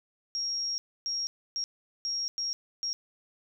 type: tone bursts at uneven times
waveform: sine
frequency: 5588 Hz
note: F8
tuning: in tune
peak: -29 dBFS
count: 6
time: 0.35-0.78 / 1.06-1.27 / 1.56-1.64 / 2.05-2.28 / 2.38-2.53 / 2.83-2.93 s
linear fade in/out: 0 ms
effects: none